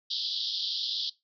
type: band-pass noise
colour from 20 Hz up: pink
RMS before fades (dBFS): -32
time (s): 0.1-1.1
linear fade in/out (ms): 10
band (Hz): 3200 to 5100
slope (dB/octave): 96
effects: noise-tail reverb RT60 0.2 s tail -19 dB re dry